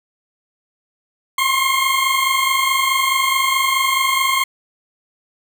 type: tone pair together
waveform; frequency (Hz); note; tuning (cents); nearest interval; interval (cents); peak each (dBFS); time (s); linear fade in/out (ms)
20% pulse; 1056 / 1080.7; C6 / C#6; +16 / -44; unison; 40; -13; 1.38-4.44; 5
effects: none